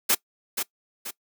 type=noise with echo; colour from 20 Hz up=white; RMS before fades=-20 dBFS; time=0.09-0.15 s; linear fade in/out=10 ms; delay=480 ms; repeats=2; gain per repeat=-7 dB; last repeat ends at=1.11 s; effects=noise-tail reverb RT60 0.1 s tail -21 dB re dry + high-pass 200 Hz 12 dB/octave